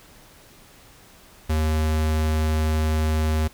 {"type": "tone", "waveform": "square", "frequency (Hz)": 78, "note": "D#2", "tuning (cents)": 5, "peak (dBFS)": -20, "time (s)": [1.49, 3.48], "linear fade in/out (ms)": 10, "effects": ["pink hiss -50 dBFS RMS until 3.53 s"]}